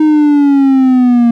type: linear sweep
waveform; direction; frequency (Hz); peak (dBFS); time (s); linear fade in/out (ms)
triangle; down; 311.1 to 232.9; -3; 0-1.31; 5
effects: none